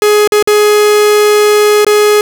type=tone with dropouts; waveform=45% pulse; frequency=419 Hz; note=G#4; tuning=15 cents sharp; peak=-5 dBFS; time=0.02-2.21 s; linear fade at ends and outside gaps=1 ms; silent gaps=0.275-0.321 / 0.426-0.474 / 1.847-1.866 s; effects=none